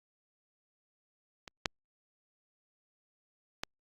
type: clicks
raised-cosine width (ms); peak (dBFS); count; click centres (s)
0.2; -27 / -11 / -16; 3; 1.478 / 1.658 / 3.635
effects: Opus 48 kbps